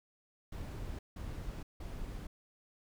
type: noise bursts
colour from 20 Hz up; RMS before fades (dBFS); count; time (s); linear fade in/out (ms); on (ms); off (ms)
brown; -42; 3; 0.52-2.27; 5; 470; 170
effects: none